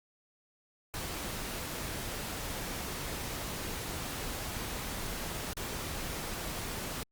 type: noise with dropouts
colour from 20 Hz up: pink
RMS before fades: -38 dBFS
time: 0.94-7.03 s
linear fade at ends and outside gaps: 0 ms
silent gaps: 5.532-5.569 s
effects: Opus 48 kbps